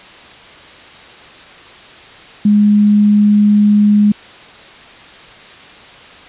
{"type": "tone", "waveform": "sine", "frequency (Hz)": 207.7, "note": "G#3", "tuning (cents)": 0, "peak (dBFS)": -6, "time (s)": [2.45, 4.12], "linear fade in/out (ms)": 5, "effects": ["white hiss -37 dBFS RMS until 6.28 s", "resampled to 8000 Hz"]}